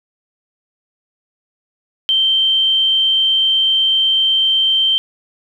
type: tone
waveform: sine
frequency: 3128 Hz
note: G7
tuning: 4 cents flat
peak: -11 dBFS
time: 2.09-4.98 s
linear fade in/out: 0 ms
effects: 8-bit